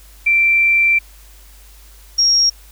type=tone pair in turn; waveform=sine; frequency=2349 / 5587 Hz; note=D7 / F8; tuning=0 / 0 cents; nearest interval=octave + minor third; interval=1500 cents; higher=second; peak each=-10 dBFS; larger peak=neither; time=0.26-0.99 / 2.18-2.5 s; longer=first; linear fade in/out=10 ms; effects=added 50 Hz sine -41 dBFS peak until 2.71 s + white hiss -47 dBFS RMS until 2.71 s